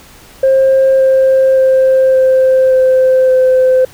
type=tone with pitch steps; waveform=sine; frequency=532 / 528.6 / 525.3 / 522 / 518.6 / 515.4 Hz; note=C5 / C5 / C5 / C5 / C5 / C5; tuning=+29 / +18 / +7 / -4 / -15 / -26 cents; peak=-4 dBFS; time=0.43-3.85 s; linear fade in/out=5 ms; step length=570 ms; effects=tanh soft clip ceiling -3 dBFS + pink hiss -39 dBFS RMS until 3.93 s